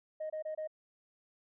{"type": "tone bursts", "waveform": "sine", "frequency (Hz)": 622.3, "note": "D#5", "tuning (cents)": 0, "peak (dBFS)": -34, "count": 4, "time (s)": [0.2, 0.675], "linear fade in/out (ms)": 10, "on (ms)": 100, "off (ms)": 25, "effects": ["tanh soft clip ceiling -33 dBFS"]}